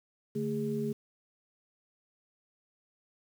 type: tone cluster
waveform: sine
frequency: 144.9 / 221 / 411 Hz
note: D3 / A3 / G#4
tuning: -23 / +8 / -18 cents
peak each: -37 / -33 / -34 dBFS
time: 0.35-0.93 s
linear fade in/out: 10 ms
effects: 9-bit